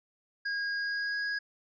square tone with pitch glide, 1634 to 1653 Hz, G#6 to G#6, -29 to -9 cents, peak -31 dBFS, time 0.45-1.39 s, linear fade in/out 10 ms, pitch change +20 cents, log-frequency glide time 0.77-1.23 s, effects resampled to 16000 Hz

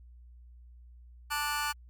sawtooth chord, D major, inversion second, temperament just, 881 / 1174.7 / 1468.3 Hz, A5 / D6 / F#6, +2 / 0 / -14 cents, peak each -31 dBFS, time 1.3-1.73 s, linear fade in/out 20 ms, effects added 60 Hz sine -50 dBFS peak until 1.89 s + Opus 48 kbps

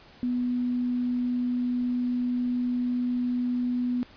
sine tone, 246.5 Hz, B3, 3 cents flat, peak -24 dBFS, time 0.23-4.03 s, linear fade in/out 0 ms, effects pink hiss -52 dBFS RMS until 4.16 s + resampled to 11025 Hz

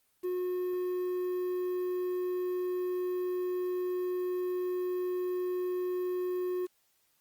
triangle tone with quantisation, 362.3 Hz, F#4, 36 cents flat, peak -28 dBFS, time 0.23-6.67 s, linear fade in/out 20 ms, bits 9, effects white hiss -72 dBFS RMS until 7.2 s + Opus 24 kbps

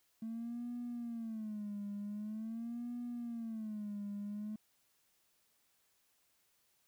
triangle tone with vibrato, 221.7 Hz, A3, 13 cents sharp, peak -36 dBFS, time 0.22-4.56 s, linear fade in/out 5 ms, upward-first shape sine, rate 0.45 Hz, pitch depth 150 cents each way, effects tanh soft clip ceiling -36 dBFS + white hiss -75 dBFS RMS until 6.87 s

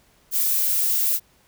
violet noise, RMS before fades -21 dBFS, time 0.31-1.2 s, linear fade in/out 50 ms, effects pink hiss -59 dBFS RMS until 1.47 s

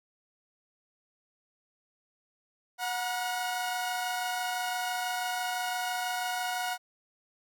sawtooth tone cluster, 731 / 959 / 1436 Hz, F#5 / A#5 / F6, -21 / +49 / +48 cents, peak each -28 / -35 / -35 dBFS, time 2.78-6.78 s, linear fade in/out 50 ms, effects none

